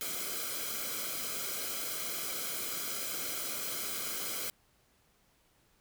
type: noise with comb filter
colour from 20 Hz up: white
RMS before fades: -37 dBFS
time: 0.01-4.5 s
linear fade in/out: 0 ms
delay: 1.1 ms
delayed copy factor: -0.75
effects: pink hiss -69 dBFS RMS until 5.8 s